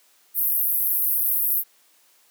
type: band-pass noise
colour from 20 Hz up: white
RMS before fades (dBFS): -22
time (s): 0.34-1.64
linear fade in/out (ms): 50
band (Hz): 12000 to 16000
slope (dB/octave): 48
effects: white hiss -59 dBFS RMS until 2.3 s + high-pass 300 Hz 12 dB/octave